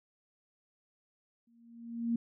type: tone with exponential growth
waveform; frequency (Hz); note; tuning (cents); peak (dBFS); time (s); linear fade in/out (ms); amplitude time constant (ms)
sine; 233.1; A#3; 0; -26; 1.47-2.16; 5; 150
effects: none